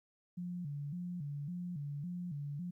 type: tone with vibrato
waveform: sine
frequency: 159.7 Hz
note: D#3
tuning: 45 cents sharp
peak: -38 dBFS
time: 0.37-2.71 s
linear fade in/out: 10 ms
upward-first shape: square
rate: 1.8 Hz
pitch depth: 180 cents each way
effects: 13-bit